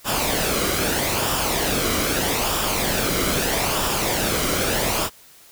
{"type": "noise with flanger", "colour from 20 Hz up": "pink", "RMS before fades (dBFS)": -22, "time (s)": [0.04, 5.1], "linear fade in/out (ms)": 50, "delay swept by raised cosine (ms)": [0.47, 1.15], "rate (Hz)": 0.79, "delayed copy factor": -0.5, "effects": ["white hiss -49 dBFS RMS until 5.51 s"]}